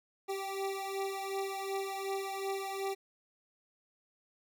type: beating tone pair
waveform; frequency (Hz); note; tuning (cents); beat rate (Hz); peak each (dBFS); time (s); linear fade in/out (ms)
25% pulse; 389 / 391.7; G4 / G4; -13 / -1; 2.7; -33 / -36; 0.28-2.95; 20
effects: none